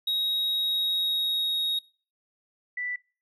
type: tone with pitch glide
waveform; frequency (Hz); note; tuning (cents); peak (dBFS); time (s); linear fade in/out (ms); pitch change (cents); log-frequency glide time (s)
triangle; 3791 to 3763; A#7 to A#7; +28 to +16; -23; 0.07-1.79; 5; -12; 0.54-1.6
type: tone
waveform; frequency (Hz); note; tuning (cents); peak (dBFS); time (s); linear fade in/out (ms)
sine; 1975.5; B6; 0; -29; 2.77-2.96; 5
effects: noise-tail reverb RT60 0.4 s tail -24 dB re dry